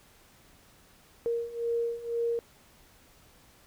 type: beating tone pair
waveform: sine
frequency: 466.2 / 468.2 Hz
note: A#4 / A#4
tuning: 0 / +8 cents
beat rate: 2 Hz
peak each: -33 / -30 dBFS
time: 1.26-2.39 s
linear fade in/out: 0 ms
effects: pink hiss -59 dBFS RMS until 3.66 s